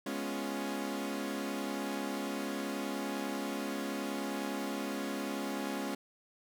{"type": "chord", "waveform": "sawtooth", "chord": "C# dominant seventh", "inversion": "second", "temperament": "equal", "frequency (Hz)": [207.7, 246.9, 277.2, 349.2], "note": ["G#3", "B3", "C#4", "E#4"], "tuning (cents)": [0, 0, 0, 0], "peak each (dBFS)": [-36, -39, -34, -39], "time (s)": [0.06, 5.95], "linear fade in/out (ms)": 5, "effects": []}